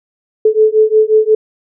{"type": "beating tone pair", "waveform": "sine", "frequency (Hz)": [431, 436.6], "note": ["A4", "A4"], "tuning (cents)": [-36, -13], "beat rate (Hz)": 5.6, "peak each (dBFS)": -10, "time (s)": [0.45, 1.35], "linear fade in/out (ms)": 5, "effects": []}